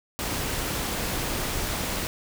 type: noise with amplitude modulation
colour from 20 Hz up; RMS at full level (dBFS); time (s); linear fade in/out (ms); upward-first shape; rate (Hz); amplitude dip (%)
pink; -27; 0.19-2.07; 0; sine; 253; 40
effects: none